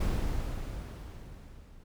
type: noise with level ramp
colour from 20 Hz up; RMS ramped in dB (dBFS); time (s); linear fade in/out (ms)
brown; -28 to -53; 0-1.84; 10
effects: none